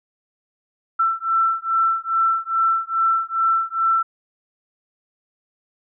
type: beating tone pair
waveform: sine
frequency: 1337 / 1339.4 Hz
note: E6 / E6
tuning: +24 / +27 cents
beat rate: 2.4 Hz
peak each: -20 dBFS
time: 0.99-4.03 s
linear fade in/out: 10 ms
effects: none